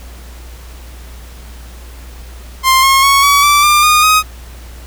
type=tone with pitch steps; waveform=sawtooth; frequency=1052 / 1079.1 / 1106.9 / 1135.3 / 1164.6 / 1194.6 / 1225.3 / 1256.8 Hz; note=C6 / C#6 / C#6 / C#6 / D6 / D6 / D#6 / D#6; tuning=+9 / -47 / -3 / +41 / -15 / +29 / -27 / +17 cents; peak=-3 dBFS; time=2.63-4.23 s; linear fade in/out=50 ms; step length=200 ms; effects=added 60 Hz sine -30 dBFS peak until 4.86 s + pink hiss -39 dBFS RMS until 4.86 s